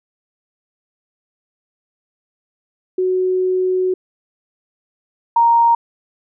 sine tone pair in turn, 370 / 932.3 Hz, F#4 / A#5, 0 / 0 cents, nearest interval octave + major third, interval 1600 cents, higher second, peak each -14 / -9 dBFS, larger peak second, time 2.98-3.94 / 5.36-5.75 s, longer first, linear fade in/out 5 ms, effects none

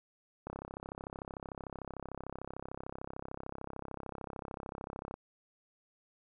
click train, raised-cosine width 1 ms, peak -27 dBFS, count 157, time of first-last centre 0.47-5.141 s, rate 33.4 Hz, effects none

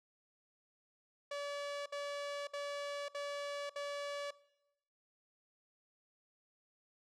sawtooth tone bursts, 573 Hz, D5, 43 cents flat, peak -35 dBFS, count 5, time 1.31-4.308 s, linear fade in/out 5 ms, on 550 ms, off 62 ms, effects noise-tail reverb RT60 0.9 s tail -21 dB re dry + low-pass 6000 Hz 12 dB/octave

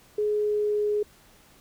sine tone with pitch glide, 420.5 to 417.6 Hz, G#4 to G#4, +22 to +10 cents, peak -22 dBFS, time 0.18-1.03 s, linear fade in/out 5 ms, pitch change -12 cents, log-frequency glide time 0.28-0.82 s, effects pink hiss -56 dBFS RMS until 1.6 s

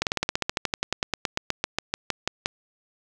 slowing click train, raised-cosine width 0.2 ms, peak -6 dBFS, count 25, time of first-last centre 0.02-2.459 s, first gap 48 ms, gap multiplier 1.06, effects none

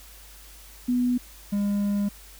sine / triangle tone pair in turn, 246.9 / 202.9 Hz, B3 / G#3, 0 / -40 cents, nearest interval minor third, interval 340 cents, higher first, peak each -20 dBFS, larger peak neither, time 0.88-1.18 / 1.52-2.09 s, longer second, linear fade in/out 10 ms, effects added 50 Hz sine -48 dBFS peak until 2.39 s + white hiss -49 dBFS RMS until 2.39 s

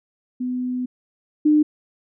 sine tone pair in turn, 250.8 / 302 Hz, B3 / D4, +27 / +48 cents, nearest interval minor third, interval 321 cents, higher second, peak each -22 / -12 dBFS, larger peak second, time 0.4-0.86 / 1.45-1.63 s, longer first, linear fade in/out 10 ms, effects none

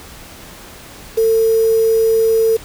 sine tone with quantisation, 450 Hz, A4, 39 cents sharp, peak -10 dBFS, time 1.17-2.57 s, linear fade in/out 10 ms, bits 5, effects pink hiss -37 dBFS RMS until 2.64 s

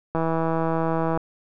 click train, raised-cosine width 1 ms, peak -11 dBFS, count 168, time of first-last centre 0.15-1.175 s, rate 163 Hz, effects none

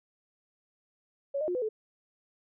sine tone with pitch steps, 558 / 614 / 357.6 / 502 / 434.3 Hz, C#5 / D#5 / F4 / B4 / A4, +11 / -23 / +41 / +28 / -23 cents, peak -28 dBFS, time 1.34-1.69 s, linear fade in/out 10 ms, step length 70 ms, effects none

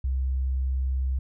sine tone, 65.41 Hz, C2, in tune, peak -23 dBFS, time 0.04-1.19 s, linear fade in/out 5 ms, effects none

